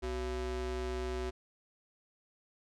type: ring-modulated tone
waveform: square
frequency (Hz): 155.56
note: D#3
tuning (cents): 0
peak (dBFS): -32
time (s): 0.02-1.31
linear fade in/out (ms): 20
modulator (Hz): 219
effects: low-pass 7000 Hz 12 dB/octave